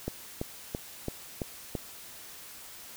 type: click train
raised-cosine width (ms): 2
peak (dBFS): -18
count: 6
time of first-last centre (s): 0.08-1.752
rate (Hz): 2.99
effects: white hiss -47 dBFS RMS until 2.96 s